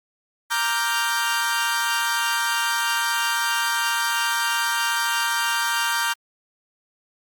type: chord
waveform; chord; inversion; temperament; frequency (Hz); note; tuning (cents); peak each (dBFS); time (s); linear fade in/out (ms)
sawtooth; G minor seventh; first; equal; 932.3 / 1174.7 / 1396.9 / 1568; Bb5 / D6 / F6 / G6; 0 / 0 / 0 / 0; -22 / -25 / -25 / -21; 0.5-6.14; 20
effects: Opus 32 kbps